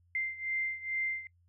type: beating tone pair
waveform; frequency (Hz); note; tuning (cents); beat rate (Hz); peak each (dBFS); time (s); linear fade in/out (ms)
sine; 2088 / 2090.3; C7 / C7; -4 / -2; 2.3; -34 / -37; 0.15-1.27; 2
effects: noise-tail reverb RT60 0.1 s tail -23 dB re dry + added 87 Hz sine -64 dBFS peak until 1.48 s